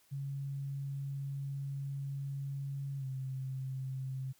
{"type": "tone with pitch glide", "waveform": "sine", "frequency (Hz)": [138.59, 132.18], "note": ["C#3", "C3"], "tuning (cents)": [0, 18], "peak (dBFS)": -36, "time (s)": [0.11, 4.33], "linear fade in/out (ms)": 20, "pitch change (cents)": -82, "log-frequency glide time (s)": [2.98, 3.05], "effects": ["white hiss -68 dBFS RMS until 4.39 s"]}